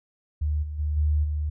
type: tone with level steps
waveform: sine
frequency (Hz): 75.2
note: D2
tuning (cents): +42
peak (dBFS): -22 / -30 / -23 / -19 / -24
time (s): 0.41-1.5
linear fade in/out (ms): 10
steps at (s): 0.62 / 0.78 / 0.96 / 1.23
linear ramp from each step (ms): 20
effects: none

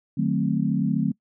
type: chord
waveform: sine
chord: D# diminished seventh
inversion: none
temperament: equal with one note detuned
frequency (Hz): 152.45 / 185 / 220 / 261.6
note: D#3 / F#3 / A3 / C4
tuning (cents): -35 / 0 / 0 / 0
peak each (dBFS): -26 / -25 / -25 / -27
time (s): 0.17-1.12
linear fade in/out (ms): 10
effects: noise-tail reverb RT60 0.1 s tail -24 dB re dry

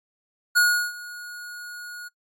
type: tone with ADSR envelope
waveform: square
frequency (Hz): 1446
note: F#6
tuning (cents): -40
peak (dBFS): -15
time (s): 0.55-2.09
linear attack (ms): 22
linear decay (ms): 350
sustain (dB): -21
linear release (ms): 18
effects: noise-tail reverb RT60 0.1 s tail -21 dB re dry + AAC 64 kbps

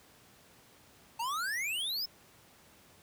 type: exponential sweep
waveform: square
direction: up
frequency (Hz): 880 to 5340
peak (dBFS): -33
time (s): 1.19-2.06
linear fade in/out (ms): 10
effects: pink hiss -60 dBFS RMS until 3.02 s + high-pass 80 Hz 12 dB/octave

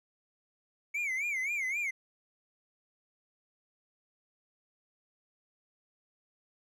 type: tone with vibrato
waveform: triangle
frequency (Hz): 2217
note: C#7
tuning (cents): 0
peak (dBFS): -29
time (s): 0.94-1.91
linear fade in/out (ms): 10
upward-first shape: sine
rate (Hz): 3.8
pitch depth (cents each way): 160
effects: none

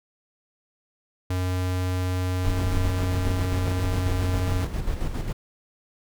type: tone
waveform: square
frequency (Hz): 91.5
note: F#2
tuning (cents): -19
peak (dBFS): -24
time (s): 1.3-4.65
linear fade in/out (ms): 5
type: noise with tremolo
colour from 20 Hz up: brown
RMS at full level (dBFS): -26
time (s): 2.44-5.33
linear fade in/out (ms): 10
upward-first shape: square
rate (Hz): 7.4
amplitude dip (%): 45
effects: none

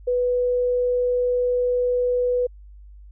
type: tone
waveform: sine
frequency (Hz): 493.9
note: B4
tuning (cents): 0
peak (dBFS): -18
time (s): 0.07-2.47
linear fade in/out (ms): 10
effects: added 50 Hz sine -41 dBFS peak until 3.11 s

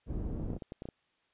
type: low-pass noise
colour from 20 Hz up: pink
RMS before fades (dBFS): -36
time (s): 0.06-0.59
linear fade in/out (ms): 50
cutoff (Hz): 290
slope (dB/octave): 12
type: clicks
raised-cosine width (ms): 2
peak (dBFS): -28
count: 9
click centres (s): 0.398 / 0.503 / 0.533 / 0.565 / 0.622 / 0.721 / 0.821 / 0.855 / 0.888
effects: white hiss -73 dBFS RMS until 1.33 s + resampled to 8000 Hz

